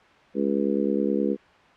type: harmonic tone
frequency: 69.6 Hz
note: C#2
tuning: 8 cents sharp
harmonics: 3 / 4 / 5 / 6 / 7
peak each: -26 / -27 / -28 / -29 / -29 dBFS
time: 0.34-1.37 s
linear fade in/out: 50 ms
effects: white hiss -53 dBFS RMS until 1.76 s + low-pass 2000 Hz 12 dB/octave